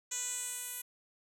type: tone with band-pass filter sweep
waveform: 10% pulse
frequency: 493.9 Hz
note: B4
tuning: in tune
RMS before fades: -39 dBFS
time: 0.11-0.82 s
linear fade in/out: 10 ms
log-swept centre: 6800 to 11000 Hz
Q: 3.6
effects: none